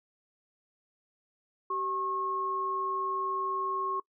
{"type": "tone pair together", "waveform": "sine", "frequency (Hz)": [384, 1086], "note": ["G4", "C#6"], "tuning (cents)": [-36, -36], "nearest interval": "octave + tritone", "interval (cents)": 1800, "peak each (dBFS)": [-37, -30], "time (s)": [1.7, 4], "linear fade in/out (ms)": 5, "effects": ["noise-tail reverb RT60 0.1 s tail -21 dB re dry"]}